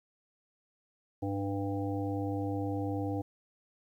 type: harmonic tone with a mistuned harmonic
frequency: 99 Hz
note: G2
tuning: 18 cents sharp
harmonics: 1 / 3 / 5 / 7 / 8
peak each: -35 / -34 / -39 / -45 / -42 dBFS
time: 1.22-3.22 s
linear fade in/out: 10 ms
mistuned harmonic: 1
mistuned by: +50 cents
effects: 11-bit